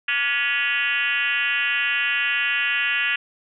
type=tone with frequency modulation; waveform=sine; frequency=2217 Hz; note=C#7; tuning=in tune; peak=-19 dBFS; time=0.08-3.16 s; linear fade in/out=5 ms; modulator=264 Hz; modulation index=2.9; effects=none